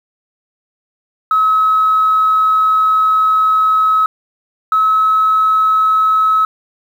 sine tone pair in turn, 1284 / 1289.4 Hz, E6 / E6, -46 / -39 cents, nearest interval unison, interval 7 cents, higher second, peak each -8 dBFS, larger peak neither, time 1.31-4.06 / 4.72-6.45 s, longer first, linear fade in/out 2 ms, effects tanh soft clip ceiling -4 dBFS + 7-bit

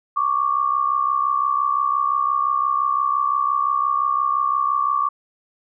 sine tone pair together, 1108.7 / 1174.5 Hz, C#6 / D6, 0 / 0 cents, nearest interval minor second, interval 100 cents, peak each -20 dBFS, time 0.16-5.09 s, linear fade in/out 10 ms, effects none

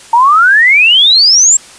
sine exponential sweep, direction up, 904 to 7630 Hz, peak -3 dBFS, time 0.13-1.57 s, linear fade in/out 5 ms, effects white hiss -35 dBFS RMS until 1.78 s + resampled to 22050 Hz

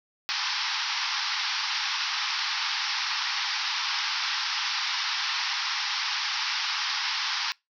white band-pass noise, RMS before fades -29 dBFS, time 0.29-7.52 s, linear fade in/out 0 ms, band 810 to 5600 Hz, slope 96 dB/octave, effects noise-tail reverb RT60 0.2 s tail -24 dB re dry

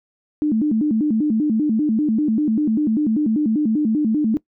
sine tone with vibrato, 257.2 Hz, C4, 30 cents flat, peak -15 dBFS, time 0.42-4.37 s, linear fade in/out 0 ms, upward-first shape square, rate 5.1 Hz, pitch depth 270 cents each way, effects noise-tail reverb RT60 0.1 s tail -21 dB re dry

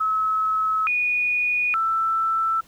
sine tone with pitch steps, 1291 / 2462 / 1327 Hz, E6 / D#7 / E6, -37 / -19 / +11 cents, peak -19 dBFS, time 0-2.61 s, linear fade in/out 10 ms, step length 870 ms, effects pink hiss -54 dBFS RMS until 2.67 s

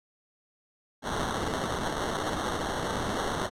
violet noise with sample-and-hold, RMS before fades -31 dBFS, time 1.02-3.5 s, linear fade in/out 50 ms, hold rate 2450 Hz, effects low-pass 9000 Hz 12 dB/octave

